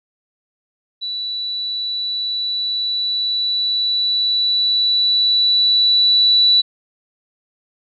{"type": "tone with level ramp", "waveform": "sine", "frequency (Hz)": 3951, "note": "B7", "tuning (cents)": 0, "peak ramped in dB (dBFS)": [-22, -9], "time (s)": [1.01, 6.62], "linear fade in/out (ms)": 20, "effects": []}